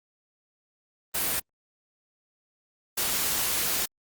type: noise bursts at uneven times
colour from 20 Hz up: white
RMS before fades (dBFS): -27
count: 2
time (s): 1.14-1.4 / 2.97-3.86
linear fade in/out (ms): 10
effects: Opus 32 kbps